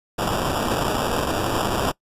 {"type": "noise with sample-and-hold", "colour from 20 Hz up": "violet", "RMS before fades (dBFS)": -23, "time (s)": [0.18, 1.92], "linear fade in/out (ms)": 10, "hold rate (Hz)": 2100, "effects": ["noise-tail reverb RT60 0.1 s tail -22 dB re dry", "resampled to 32000 Hz"]}